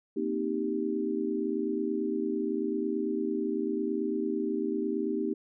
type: chord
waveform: sine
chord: C minor seventh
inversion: third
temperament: equal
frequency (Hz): 233.1 / 261.6 / 311.1 / 392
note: Bb3 / C4 / Eb4 / G4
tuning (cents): 0 / 0 / 0 / 0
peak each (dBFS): -34 / -36 / -32 / -32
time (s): 0.16-5.34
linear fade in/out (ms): 10
effects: none